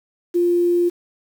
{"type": "tone with quantisation", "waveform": "sine", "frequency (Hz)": 349.2, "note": "F4", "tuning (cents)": 0, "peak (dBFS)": -14, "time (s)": [0.34, 0.9], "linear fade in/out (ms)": 20, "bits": 7, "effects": []}